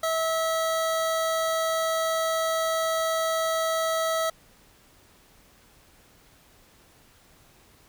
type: tone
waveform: 25% pulse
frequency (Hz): 649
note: E5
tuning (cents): -27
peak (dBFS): -20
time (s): 0.03-4.3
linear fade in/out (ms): 5
effects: pink hiss -57 dBFS RMS until 7.88 s